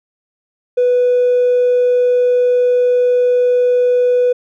sine tone with hard clipping, 493.9 Hz, B4, in tune, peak -10 dBFS, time 0.77-4.33 s, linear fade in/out 10 ms, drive 1 dB, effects none

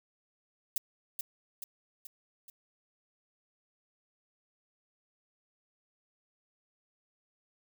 violet noise with echo, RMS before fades -31 dBFS, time 0.76-0.78 s, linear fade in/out 2 ms, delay 430 ms, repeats 4, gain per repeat -5 dB, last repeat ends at 2.5 s, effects none

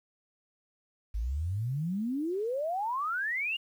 sine exponential sweep, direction up, 50.3 to 2894 Hz, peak -29 dBFS, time 1.14-3.57 s, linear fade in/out 10 ms, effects 10-bit

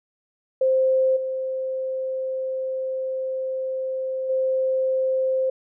sine tone with level steps, 523.3 Hz, C5, in tune, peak -16 / -24 / -19 dBFS, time 0.61-5.5 s, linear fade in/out 5 ms, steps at 1.16 / 4.29 s, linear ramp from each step 10 ms, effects none

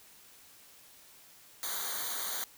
white noise with comb filter, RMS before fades -36 dBFS, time 1.63-2.44 s, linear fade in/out 0 ms, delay 0.38 ms, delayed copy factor -0.95, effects white hiss -57 dBFS RMS until 2.57 s

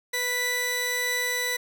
sawtooth tone pair together, 493.5 / 1975.5 Hz, B4 / B6, -1 / 0 cents, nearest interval 2 octaves, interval 2401 cents, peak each -29 / -22 dBFS, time 0.13-1.57 s, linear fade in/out 10 ms, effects none

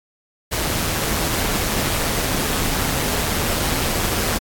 pink noise with amplitude modulation, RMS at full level -20 dBFS, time 0.51-4.39 s, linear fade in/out 20 ms, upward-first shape sine, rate 158 Hz, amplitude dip 35%, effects AAC 64 kbps

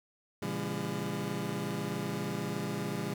25% pulse chord, A# diminished seventh, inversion none, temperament just, 116.54 / 139.85 / 167.82 / 201.4 Hz, A#2 / C#3 / E3 / G3, 0 / +16 / +31 / +47 cents, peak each -38 / -36 / -35 / -33 dBFS, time 0.42-3.14 s, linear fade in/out 5 ms, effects none

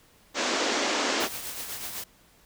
pink band-pass noise, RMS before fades -27 dBFS, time 0.34-1.29 s, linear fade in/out 50 ms, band 240 to 7200 Hz, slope 48 dB/octave
white noise with tremolo, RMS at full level -34 dBFS, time 1.2-2.04 s, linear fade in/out 5 ms, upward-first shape triangle, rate 8 Hz, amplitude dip 50%
effects pink hiss -59 dBFS RMS until 2.45 s

